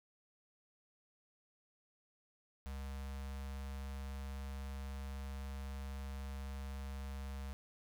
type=tone with notch filter; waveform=square; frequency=68.1 Hz; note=C#2; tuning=30 cents flat; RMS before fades=-44 dBFS; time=2.66-7.53 s; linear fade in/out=0 ms; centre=340 Hz; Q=1.5; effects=12-bit